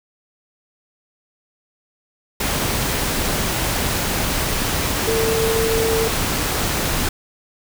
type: tone in noise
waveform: sine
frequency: 449.3 Hz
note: A4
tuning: 36 cents sharp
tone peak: -18 dBFS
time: 5.07-6.08 s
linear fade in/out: 5 ms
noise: pink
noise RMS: -21 dBFS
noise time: 2.4-7.09 s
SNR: 0 dB
effects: none